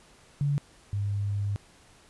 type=tone pair in turn; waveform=sine; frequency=143.1 / 101.19 Hz; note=D3 / G#2; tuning=-45 / -45 cents; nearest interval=tritone; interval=600 cents; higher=first; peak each=-23 / -26 dBFS; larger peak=first; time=0.41-0.58 / 0.93-1.56 s; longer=second; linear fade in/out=0 ms; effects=pink hiss -57 dBFS RMS until 2.09 s + resampled to 24000 Hz